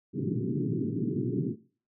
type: band-pass noise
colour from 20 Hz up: pink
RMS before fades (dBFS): -30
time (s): 0.13-1.56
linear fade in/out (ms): 50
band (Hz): 110 to 410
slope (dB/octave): 96
effects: noise-tail reverb RT60 0.4 s tail -18 dB re dry